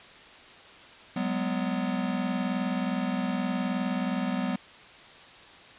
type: tone cluster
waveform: square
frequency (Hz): 186.4 / 205.6 / 248.9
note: F#3 / G#3 / B3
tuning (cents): +13 / -17 / +14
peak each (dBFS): -32 / -34 / -31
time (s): 1.16-4.56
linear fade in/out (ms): 5
effects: white hiss -49 dBFS RMS until 5.78 s + resampled to 8000 Hz